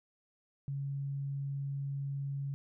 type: tone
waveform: sine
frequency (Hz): 139.2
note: C#3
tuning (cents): +8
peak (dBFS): -34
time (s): 0.68-2.54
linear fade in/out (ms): 0
effects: none